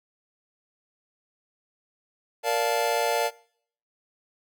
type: chord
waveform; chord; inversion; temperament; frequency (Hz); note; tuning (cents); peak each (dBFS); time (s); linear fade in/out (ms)
square; Bb major seventh; none; just; 466.2 / 582.7 / 699.2 / 874.1; Bb4 / D5 / F5 / A5; 0 / -14 / +2 / -12; -29; 2.43-3.31; 50
effects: noise-tail reverb RT60 0.6 s tail -22 dB re dry